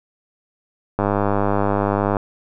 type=click train; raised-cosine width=1 ms; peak=-5 dBFS; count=120; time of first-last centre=0.99-2.168 s; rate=101 Hz; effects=none